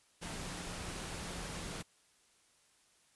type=tone in noise; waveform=sine; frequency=174.61 Hz; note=F3; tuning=in tune; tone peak=-50 dBFS; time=0.21-1.83 s; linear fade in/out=20 ms; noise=pink; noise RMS=-43 dBFS; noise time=0.21-1.83 s; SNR=-10 dB; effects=white hiss -69 dBFS RMS until 3.15 s + resampled to 24000 Hz

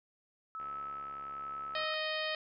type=tone with tremolo; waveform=sine; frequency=1301 Hz; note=E6; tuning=23 cents flat; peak=-38 dBFS; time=0.55-1.94 s; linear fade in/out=0 ms; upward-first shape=sine; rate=1.2 Hz; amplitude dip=25%
type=click train; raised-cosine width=0.5 ms; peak=-37 dBFS; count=88; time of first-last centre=0.6-1.836 s; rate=70.4 Hz
type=harmonic tone; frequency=622.3 Hz; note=D#5; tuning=in tune; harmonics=1 / 2 / 3 / 4 / 5 / 6 / 7 / 8; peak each=-38 / -43 / -39 / -42 / -41 / -44 / -45 / -49 dBFS; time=1.75-2.35 s; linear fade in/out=2 ms
effects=none

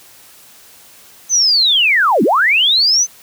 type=linear two-way sweep; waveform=sine; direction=down then up; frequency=6272 to 185 to 6272 Hz; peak=-9 dBFS; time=1.29-3.07 s; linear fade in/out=50 ms; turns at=2.23 s; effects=white hiss -43 dBFS RMS until 3.22 s + high-pass 60 Hz 12 dB/octave

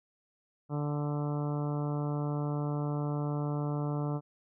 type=harmonic tone; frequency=146.83 Hz; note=D3; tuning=in tune; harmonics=1 / 2 / 3 / 4 / 5 / 6 / 7 / 8 / 9; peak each=-31 / -37 / -41 / -43 / -45 / -47 / -48 / -49 / -50 dBFS; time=0.69-4.21 s; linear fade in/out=50 ms; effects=none

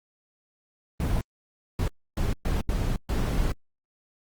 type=noise bursts at uneven times; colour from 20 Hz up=brown; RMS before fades=-25 dBFS; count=6; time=1-1.21 / 1.79-1.88 / 2.17-2.33 / 2.45-2.61 / 2.69-2.96 / 3.09-3.52 s; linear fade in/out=2 ms; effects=Opus 24 kbps

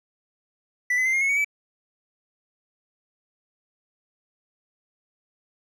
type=tone with pitch steps; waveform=triangle; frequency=1975.5 / 2026 / 2079 / 2132 / 2187 / 2243 / 2301 Hz; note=B6 / B6 / C7 / C7 / C#7 / C#7 / D7; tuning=0 / +44 / -12 / +32 / -24 / +20 / -36 cents; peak=-18 dBFS; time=0.9-1.446 s; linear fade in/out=5 ms; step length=78 ms; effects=none

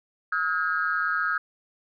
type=tone cluster; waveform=sine; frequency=1278 / 1435 / 1626 Hz; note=D#6 / F6 / G#6; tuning=+46 / +47 / -37 cents; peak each=-27 dBFS; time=0.32-1.38 s; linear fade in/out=5 ms; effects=tanh soft clip ceiling -14 dBFS

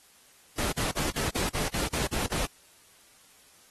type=noise bursts; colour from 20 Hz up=pink; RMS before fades=-30 dBFS; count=10; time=0.58-2.457 s; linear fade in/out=5 ms; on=140 ms; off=53 ms; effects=white hiss -58 dBFS RMS until 3.7 s + AAC 32 kbps

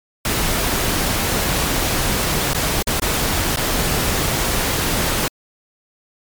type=noise with dropouts; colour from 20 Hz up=pink; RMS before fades=-19 dBFS; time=0.25-5.28 s; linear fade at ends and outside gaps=2 ms; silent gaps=2.534-2.546 / 2.825-2.871 / 2.998-3.019 / 3.561-3.571 s; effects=MP3 96 kbps

